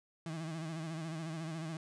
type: tone with vibrato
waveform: 35% pulse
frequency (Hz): 161.1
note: E3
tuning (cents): -39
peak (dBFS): -37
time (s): 0.26-1.77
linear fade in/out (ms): 2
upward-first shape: sine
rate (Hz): 14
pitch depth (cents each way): 69
effects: resampled to 22050 Hz